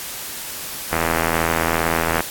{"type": "click train", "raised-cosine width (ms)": 0.5, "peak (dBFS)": -3, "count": 106, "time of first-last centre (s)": [0.93, 2.206], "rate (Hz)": 82.3, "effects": ["white hiss -30 dBFS RMS until 2.3 s", "AAC 64 kbps"]}